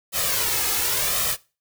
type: noise with flanger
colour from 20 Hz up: white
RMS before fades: -23 dBFS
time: 0.12-1.37 s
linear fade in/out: 50 ms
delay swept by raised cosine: 1.6 to 2.38 ms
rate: 0.91 Hz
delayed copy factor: +0.65
effects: noise-tail reverb RT60 0.3 s tail -20 dB re dry